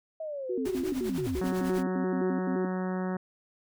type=linear sweep; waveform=sine; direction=down; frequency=649 to 52.5 Hz; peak=-33 dBFS; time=0.2-1.4 s; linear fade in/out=5 ms
type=tone with vibrato; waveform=sine; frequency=311.1 Hz; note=D#4; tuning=in tune; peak=-29 dBFS; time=0.49-2.66 s; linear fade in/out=10 ms; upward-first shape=square; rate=5.8 Hz; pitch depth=300 cents each way
type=noise with tremolo; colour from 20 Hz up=pink; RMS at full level=-41 dBFS; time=0.65-1.83 s; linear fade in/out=5 ms; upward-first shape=sine; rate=10 Hz; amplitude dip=70%
type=harmonic tone; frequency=185 Hz; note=F#3; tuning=in tune; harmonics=1 / 2 / 3 / 4 / 5 / 6 / 7 / 8 / 9 / 10; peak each=-30 / -36 / -40 / -42 / -44 / -46 / -47 / -48 / -49 / -50 dBFS; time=1.41-3.17 s; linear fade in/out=5 ms
effects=none